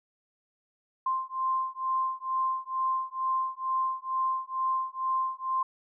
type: beating tone pair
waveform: sine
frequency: 1046.5 / 1048.7 Hz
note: C6 / C6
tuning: 0 / +4 cents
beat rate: 2.2 Hz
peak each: -30 dBFS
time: 1.06-5.63 s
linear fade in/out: 5 ms
effects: none